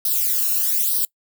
violet noise with flanger, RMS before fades -20 dBFS, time 0.05-1.05 s, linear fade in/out 2 ms, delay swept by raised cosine 0.21 to 0.75 ms, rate 1.1 Hz, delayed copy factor +1, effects noise-tail reverb RT60 0.1 s tail -24 dB re dry

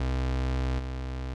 35% pulse tone with level steps, 64.5 Hz, C2, 24 cents flat, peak -24 / -30 dBFS, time 0-1.34 s, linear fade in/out 5 ms, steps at 0.79 s, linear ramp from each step 2 ms, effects low-pass 5000 Hz 12 dB/octave

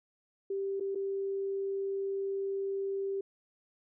sine tone with dropouts, 392 Hz, G4, in tune, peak -31 dBFS, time 0.5-3.21 s, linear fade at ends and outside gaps 5 ms, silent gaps 0.799-0.806 / 0.949-0.955 s, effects none

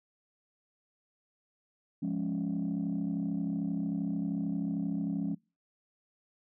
sine chord, Db major, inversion first, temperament equal, 174.61 / 207.7 / 277.2 Hz, F3 / Ab3 / Db4, 0 / 0 / 0 cents, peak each -33 dBFS, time 2.02-5.35 s, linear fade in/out 10 ms, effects noise-tail reverb RT60 0.3 s tail -25 dB re dry + tanh soft clip ceiling -25 dBFS

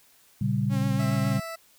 sine chord, G diminished, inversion first, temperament equal with one note detuned, 116.54 / 138.59 / 196.79 Hz, Bb2 / Db3 / G3, 0 / 0 / +7 cents, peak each -27 dBFS, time 0.41-1.4 s, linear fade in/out 5 ms
sawtooth tone with vibrato, 269.9 Hz, C#4, 46 cents flat, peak -28 dBFS, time 0.69-1.41 s, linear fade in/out 50 ms, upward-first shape sine, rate 7.2 Hz, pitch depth 31 cents each way
20% pulse tone, 659.3 Hz, E5, in tune, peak -29 dBFS, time 0.99-1.56 s, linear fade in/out 10 ms
effects white hiss -59 dBFS RMS until 1.78 s

